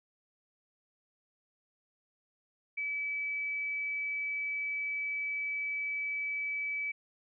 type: tone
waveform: sine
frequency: 2296 Hz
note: D7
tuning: 40 cents flat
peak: -32 dBFS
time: 2.77-6.92 s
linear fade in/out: 10 ms
effects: none

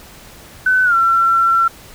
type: tone with pitch glide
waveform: sine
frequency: 1511 to 1353.9 Hz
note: F#6 to E6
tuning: +36 to +46 cents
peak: -10 dBFS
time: 0.66-1.68 s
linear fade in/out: 5 ms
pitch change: -190 cents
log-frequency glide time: 0.84-0.95 s
effects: pink hiss -40 dBFS RMS until 1.94 s

